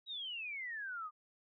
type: exponential sweep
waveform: sine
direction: down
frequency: 3900 to 1193 Hz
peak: -40 dBFS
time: 0.06-1.11 s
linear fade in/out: 50 ms
effects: none